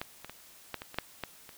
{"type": "clicks", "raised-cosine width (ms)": 0.3, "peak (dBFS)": [-18, -26, -26, -18, -24, -27, -13, -18, -30], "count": 9, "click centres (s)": [0.015, 0.246, 0.296, 0.743, 0.819, 0.944, 0.986, 1.237, 1.492], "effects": ["white hiss -55 dBFS RMS until 1.57 s"]}